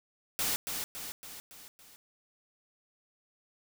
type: noise with echo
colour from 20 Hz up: white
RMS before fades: -31 dBFS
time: 0.39-0.56 s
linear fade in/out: 0 ms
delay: 280 ms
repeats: 5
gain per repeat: -5 dB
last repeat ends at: 1.96 s
effects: none